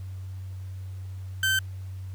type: tone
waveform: 30% pulse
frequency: 1546 Hz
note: G6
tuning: 24 cents flat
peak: -19 dBFS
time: 1.43-1.59 s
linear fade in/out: 2 ms
effects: added 94 Hz sine -34 dBFS peak until 2.14 s + pink hiss -58 dBFS RMS until 2.14 s